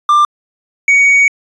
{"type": "tone pair in turn", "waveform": "triangle", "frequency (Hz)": [1188, 2243], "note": ["D6", "C#7"], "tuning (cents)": [20, 20], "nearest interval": "major seventh", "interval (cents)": 1100, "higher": "second", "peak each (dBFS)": -4, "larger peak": "neither", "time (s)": [[0.09, 0.25], [0.88, 1.28]], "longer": "second", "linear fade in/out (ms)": 2, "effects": ["resampled to 22050 Hz"]}